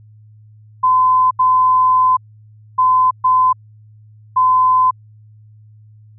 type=tone bursts at uneven times; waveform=sine; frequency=1021 Hz; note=C6; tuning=43 cents flat; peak=-9 dBFS; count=5; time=0.83-1.31 / 1.39-2.17 / 2.78-3.11 / 3.24-3.53 / 4.36-4.91 s; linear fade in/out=10 ms; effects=added 107 Hz sine -41 dBFS peak until 6.18 s